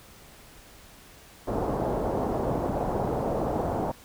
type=low-pass noise; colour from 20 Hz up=white; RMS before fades=-28 dBFS; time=1.47-3.92 s; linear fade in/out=10 ms; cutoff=790 Hz; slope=24 dB/octave; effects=pink hiss -51 dBFS RMS until 4.04 s